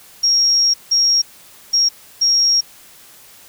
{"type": "tone bursts at uneven times", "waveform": "sine", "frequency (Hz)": 5588, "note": "F8", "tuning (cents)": 0, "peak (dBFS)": -11, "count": 4, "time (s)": [[0.23, 0.74], [0.91, 1.22], [1.73, 1.89], [2.21, 2.61]], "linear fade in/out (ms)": 10, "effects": ["white hiss -44 dBFS RMS until 3.48 s"]}